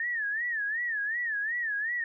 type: tone with vibrato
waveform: sine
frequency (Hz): 1788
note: A6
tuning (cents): +27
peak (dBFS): -28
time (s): 0-2.04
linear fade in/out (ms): 2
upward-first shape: sine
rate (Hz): 2.7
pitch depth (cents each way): 150
effects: none